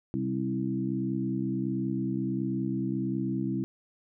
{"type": "harmonic tone with a mistuned harmonic", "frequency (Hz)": 65.4, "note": "C2", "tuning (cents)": 0, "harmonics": [2, 3, 4, 5], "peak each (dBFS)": [-34, -32, -33, -33], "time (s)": [0.14, 3.64], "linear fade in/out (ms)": 0, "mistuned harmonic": 4, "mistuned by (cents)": 26, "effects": []}